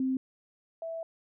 sine tone pair in turn, 261.6 / 657.6 Hz, C4 / E5, 0 / -4 cents, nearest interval octave + major third, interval 1596 cents, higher second, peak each -26 / -34 dBFS, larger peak first, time 0-0.17 / 0.82-1.03 s, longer second, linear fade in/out 2 ms, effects none

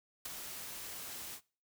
white noise with ADSR envelope, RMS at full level -36 dBFS, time 0.25-1.41 s, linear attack 10 ms, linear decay 3 ms, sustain -9 dB, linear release 74 ms, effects noise-tail reverb RT60 0.4 s tail -23 dB re dry

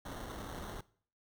pink noise with sample-and-hold, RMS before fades -44 dBFS, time 0.05-0.81 s, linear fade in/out 5 ms, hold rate 2450 Hz, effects noise-tail reverb RT60 0.5 s tail -20 dB re dry

